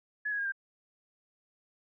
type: tone with pitch steps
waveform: sine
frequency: 1700 / 1661.2 / 1623.2 / 1586.2 Hz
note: G#6 / G#6 / G#6 / G6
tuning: +40 / 0 / -40 / +20 cents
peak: -30 dBFS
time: 0.25-0.522 s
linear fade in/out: 10 ms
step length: 68 ms
effects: none